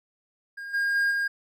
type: tone with level steps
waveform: triangle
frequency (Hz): 1619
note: G#6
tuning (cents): -45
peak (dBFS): -33 / -21 / -19 / -22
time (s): 0.57-1.28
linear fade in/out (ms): 10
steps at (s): 0.73 / 0.94 / 1.1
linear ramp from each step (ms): 20
effects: none